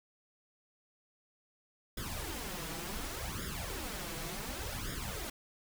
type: noise with flanger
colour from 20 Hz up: pink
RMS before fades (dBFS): -40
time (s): 1.97-5.3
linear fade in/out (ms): 5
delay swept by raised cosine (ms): 0.57 to 6.17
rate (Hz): 0.68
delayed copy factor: +0.8
effects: none